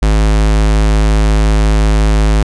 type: tone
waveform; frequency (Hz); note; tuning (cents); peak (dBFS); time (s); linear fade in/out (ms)
square; 52.8; G#1; +29; -8; 0.02-2.43; 5
effects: resampled to 22050 Hz